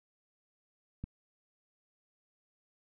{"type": "click", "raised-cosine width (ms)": 5, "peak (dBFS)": -26, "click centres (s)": 1.04, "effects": []}